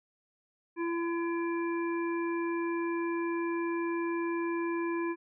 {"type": "harmonic tone", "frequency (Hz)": 338.2, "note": "E4", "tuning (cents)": 44, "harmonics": [1, 3, 5, 7], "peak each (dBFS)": [-30, -38, -43, -44], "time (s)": [0.76, 5.16], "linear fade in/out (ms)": 50, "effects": []}